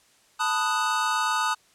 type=chord; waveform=square; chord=B dominant seventh; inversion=third; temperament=equal; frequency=880 / 987.8 / 1244.5 / 1480 Hz; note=A5 / B5 / D#6 / F#6; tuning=0 / 0 / 0 / 0 cents; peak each=-29 / -32 / -27 / -30 dBFS; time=0.39-1.55 s; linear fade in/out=20 ms; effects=white hiss -60 dBFS RMS until 1.74 s + low-pass 9000 Hz 12 dB/octave